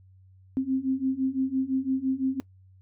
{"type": "beating tone pair", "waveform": "sine", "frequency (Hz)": [260.6, 266.5], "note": ["C4", "C4"], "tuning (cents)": [-7, 32], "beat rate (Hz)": 5.9, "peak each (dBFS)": [-28, -26], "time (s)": [0.57, 2.4], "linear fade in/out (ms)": 0, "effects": ["noise-tail reverb RT60 0.1 s tail -20 dB re dry", "added 94 Hz sine -52 dBFS peak until 2.81 s"]}